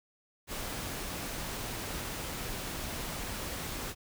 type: noise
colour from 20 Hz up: pink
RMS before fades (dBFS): -38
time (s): 0.47-3.95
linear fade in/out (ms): 50
effects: none